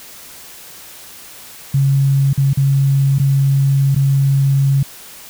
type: tone with dropouts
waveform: sine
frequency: 137.4 Hz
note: C#3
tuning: 15 cents flat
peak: -10 dBFS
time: 1.74-4.83 s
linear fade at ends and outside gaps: 5 ms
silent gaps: 2.332-2.376 / 2.533-2.572 / 3.185-3.197 / 3.948-3.961 s
effects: white hiss -37 dBFS RMS until 5.29 s